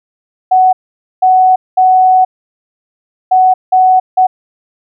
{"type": "tone bursts at uneven times", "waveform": "sine", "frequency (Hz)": 745, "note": "F#5", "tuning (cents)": 12, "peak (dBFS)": -4, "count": 6, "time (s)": [[0.51, 0.73], [1.22, 1.56], [1.77, 2.25], [3.31, 3.54], [3.72, 4], [4.17, 4.27]], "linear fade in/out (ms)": 10, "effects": []}